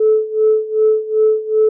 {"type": "tone with tremolo", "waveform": "sine", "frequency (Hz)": 434.2, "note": "A4", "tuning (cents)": -23, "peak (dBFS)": -7, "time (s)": [0, 1.69], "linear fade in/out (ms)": 5, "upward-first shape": "sine", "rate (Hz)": 2.6, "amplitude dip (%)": 85, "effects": ["tanh soft clip ceiling -4 dBFS"]}